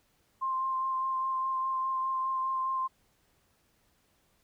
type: tone with vibrato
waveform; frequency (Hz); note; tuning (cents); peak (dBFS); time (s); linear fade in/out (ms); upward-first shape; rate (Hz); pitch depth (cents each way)
sine; 1052; C6; +9; -28; 0.41-2.88; 20; sine; 4.9; 13
effects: pink hiss -70 dBFS RMS until 4.43 s